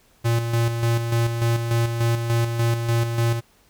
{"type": "tone with tremolo", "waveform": "square", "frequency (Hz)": 116.54, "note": "A#2", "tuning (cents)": 0, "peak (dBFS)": -18, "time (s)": [0.24, 3.41], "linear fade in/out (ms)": 20, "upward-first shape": "square", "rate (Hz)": 3.4, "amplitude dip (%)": 50, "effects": ["pink hiss -58 dBFS RMS until 3.69 s"]}